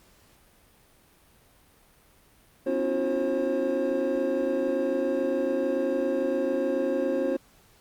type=tone cluster; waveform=triangle; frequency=253.8 / 280.8 / 331 / 361.9 / 535 Hz; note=B3 / C#4 / E4 / F#4 / C5; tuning=+47 / +22 / +7 / -38 / +38 cents; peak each=-31 / -29 / -32 / -29 / -25 dBFS; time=2.66-7.37 s; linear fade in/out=10 ms; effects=pink hiss -59 dBFS RMS until 7.8 s + Opus 48 kbps